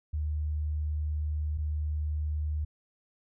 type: tone pair in turn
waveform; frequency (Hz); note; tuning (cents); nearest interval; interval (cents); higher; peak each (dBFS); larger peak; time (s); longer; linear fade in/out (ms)
sine; 75.8 / 75.8; D#2 / D#2; -45 / -45; unison; 0; neither; -28; neither; 0.13-1.58 / 1.58-2.65; first; 10
effects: none